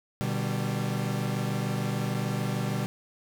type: chord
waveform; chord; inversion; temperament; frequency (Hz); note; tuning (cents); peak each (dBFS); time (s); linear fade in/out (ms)
40% pulse; G major; first; equal with one note detuned; 123.47 / 150.18 / 196; B2 / D3 / G3; 0 / +39 / 0; -30 / -32 / -31; 0.21-2.86; 0
effects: none